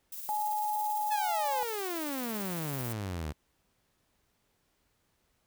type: noise with tremolo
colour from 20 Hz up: violet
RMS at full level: -40 dBFS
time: 0.12-2.93 s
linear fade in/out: 5 ms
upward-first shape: square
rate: 18 Hz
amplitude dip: 30%
type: tone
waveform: sine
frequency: 844 Hz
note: G#5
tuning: 28 cents sharp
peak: -29 dBFS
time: 0.29-1.63 s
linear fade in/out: 0 ms
type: exponential sweep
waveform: sawtooth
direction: down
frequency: 880 to 71.5 Hz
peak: -30 dBFS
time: 1.1-3.33 s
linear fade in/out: 20 ms
effects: pink hiss -74 dBFS RMS until 5.46 s